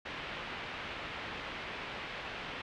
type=low-pass noise; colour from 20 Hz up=white; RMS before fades=-42 dBFS; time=0.05-2.62 s; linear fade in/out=10 ms; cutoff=3000 Hz; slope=24 dB/octave; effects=none